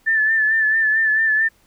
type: tone with vibrato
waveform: sine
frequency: 1760 Hz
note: A6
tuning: in tune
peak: -14 dBFS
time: 0.06-1.49 s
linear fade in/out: 20 ms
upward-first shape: sine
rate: 4.5 Hz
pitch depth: 40 cents each way
effects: pink hiss -58 dBFS RMS until 1.66 s